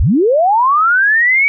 sine linear sweep, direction up, 41.58 to 2282 Hz, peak -8 dBFS, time 0-1.48 s, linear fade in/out 0 ms, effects none

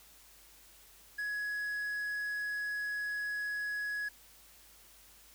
triangle tone, 1677 Hz, G#6, 16 cents sharp, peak -32 dBFS, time 1.18-4.09 s, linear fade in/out 10 ms, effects added 50 Hz sine -67 dBFS peak until 5.34 s + white hiss -59 dBFS RMS until 5.34 s

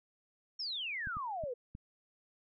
sine exponential sweep, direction down, 5550 to 466.2 Hz, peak -36 dBFS, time 0.59-1.54 s, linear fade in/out 10 ms
clicks, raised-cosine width 5 ms, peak -33 dBFS, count 4, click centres 1.072 / 1.169 / 1.438 / 1.751 s
effects none

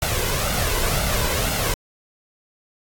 pink noise with flanger, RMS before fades -22 dBFS, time 0.02-1.74 s, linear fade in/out 2 ms, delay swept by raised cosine 1.4 to 2.02 ms, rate 2 Hz, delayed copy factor +0.55, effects AAC 64 kbps

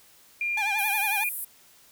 sine tone with pitch glide, 2400 to 2429 Hz, D7 to D#7, +37 to -42 cents, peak -25 dBFS, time 0.41-1.29 s, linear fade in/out 2 ms, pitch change +21 cents, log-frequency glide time 0.68-1.01 s
35% pulse tone with vibrato, 830.6 Hz, G#5, in tune, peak -27 dBFS, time 0.57-1.24 s, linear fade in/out 5 ms, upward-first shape triangle, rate 11 Hz, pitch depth 120 cents each way
pink band-pass noise, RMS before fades -34 dBFS, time 0.78-1.45 s, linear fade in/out 10 ms, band 9700 to 16000 Hz, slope 48 dB/octave
effects white hiss -56 dBFS RMS until 1.91 s

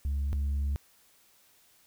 sine tone pair in turn, 70.1 / 70.43 Hz, C#2 / C#2, +20 / +28 cents, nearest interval unison, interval 8 cents, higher second, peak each -25 / -24 dBFS, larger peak second, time 0.05-0.33 / 0.33-0.76 s, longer second, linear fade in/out 0 ms, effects tanh soft clip ceiling -26 dBFS + white hiss -63 dBFS RMS until 1.86 s

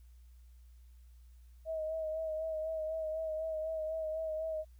sine tone with vibrato, 634 Hz, D#5, 32 cents sharp, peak -34 dBFS, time 1.65-4.65 s, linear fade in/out 50 ms, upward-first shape sine, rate 4 Hz, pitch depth 32 cents each way, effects added 60 Hz sine -54 dBFS peak until 4.79 s + white hiss -75 dBFS RMS until 4.79 s

